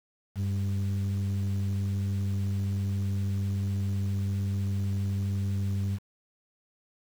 sine tone pair together, 97.37 / 198.6 Hz, G2 / G3, -11 / +23 cents, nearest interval octave, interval 1234 cents, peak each -25 / -32 dBFS, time 0.35-5.99 s, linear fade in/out 50 ms, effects tanh soft clip ceiling -23 dBFS + 8-bit

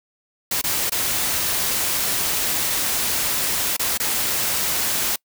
white noise with dropouts, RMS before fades -22 dBFS, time 0.51-5.16 s, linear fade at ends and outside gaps 5 ms, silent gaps 0.615-0.639 / 0.897-0.919 / 3.767-3.794 / 3.976-3.999 s, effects noise-tail reverb RT60 0.1 s tail -26 dB re dry

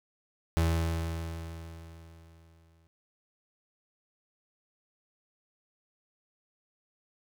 35% pulse tone with exponential decay, 82.41 Hz, E2, in tune, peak -21 dBFS, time 0.57-2.87 s, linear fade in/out 0 ms, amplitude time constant 500 ms, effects none

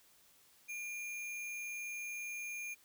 sine tone with sample-and-hold, 2400 Hz, D7, 37 cents sharp, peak -40 dBFS, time 0.68-2.75 s, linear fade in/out 20 ms, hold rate 8820 Hz, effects white hiss -66 dBFS RMS until 2.84 s

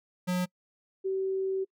square / sine tone pair in turn, 180.7 / 382.9 Hz, F#3 / G4, -41 / -41 cents, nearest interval octave + minor second, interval 1300 cents, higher second, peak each -27 dBFS, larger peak neither, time 0.27-0.46 / 1.04-1.65 s, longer second, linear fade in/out 20 ms, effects noise-tail reverb RT60 0.1 s tail -26 dB re dry

